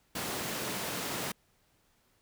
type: high-pass noise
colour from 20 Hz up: pink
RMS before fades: -36 dBFS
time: 0.15-1.32 s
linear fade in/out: 5 ms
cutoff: 160 Hz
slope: 12 dB/octave
effects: pink hiss -70 dBFS RMS until 2.21 s